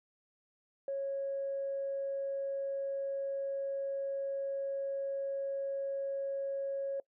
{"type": "tone", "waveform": "sine", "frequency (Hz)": 550, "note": "C#5", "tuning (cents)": -14, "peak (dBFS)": -32, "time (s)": [0.88, 7], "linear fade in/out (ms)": 2, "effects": ["noise-tail reverb RT60 0.1 s tail -23 dB re dry", "tanh soft clip ceiling -28 dBFS"]}